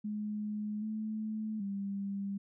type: tone with pitch steps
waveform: sine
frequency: 210.5 / 216.6 / 198.5 Hz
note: G#3 / A3 / G3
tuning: +24 / -27 / +22 cents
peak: -34 dBFS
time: 0.04-2.38 s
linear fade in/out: 10 ms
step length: 780 ms
effects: none